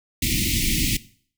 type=band-stop noise; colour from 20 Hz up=pink; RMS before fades=-22 dBFS; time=0.22-0.97 s; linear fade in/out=5 ms; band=350 to 2000 Hz; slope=96 dB/octave; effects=noise-tail reverb RT60 0.5 s tail -18 dB re dry